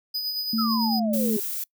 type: tone with tremolo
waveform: square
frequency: 4978 Hz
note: D#8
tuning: in tune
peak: -25 dBFS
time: 0.14-1 s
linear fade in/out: 10 ms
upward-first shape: sine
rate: 9 Hz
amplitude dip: 40%
type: tone with pitch glide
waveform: sine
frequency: 223.4 to 218.5 Hz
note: A3 to A3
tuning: +27 to -12 cents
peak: -22 dBFS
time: 0.53-1.37 s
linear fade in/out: 5 ms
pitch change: -39 cents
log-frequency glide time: 0.94-0.99 s
type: exponential sweep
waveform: sine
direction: down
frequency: 1349 to 392 Hz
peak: -27 dBFS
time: 0.58-1.4 s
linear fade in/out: 10 ms
type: noise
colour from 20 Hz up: violet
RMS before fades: -30 dBFS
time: 1.13-1.64 s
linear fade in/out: 5 ms
effects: noise-tail reverb RT60 0.1 s tail -24 dB re dry